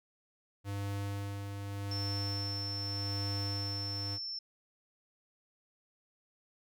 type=tone with tremolo; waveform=square; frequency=100.2 Hz; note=G2; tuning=38 cents sharp; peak=-35 dBFS; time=0.64-4.19 s; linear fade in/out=50 ms; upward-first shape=sine; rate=0.84 Hz; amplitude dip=40%
type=tone; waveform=sine; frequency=5370 Hz; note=E8; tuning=31 cents sharp; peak=-37 dBFS; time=1.91-4.39 s; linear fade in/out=5 ms
effects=none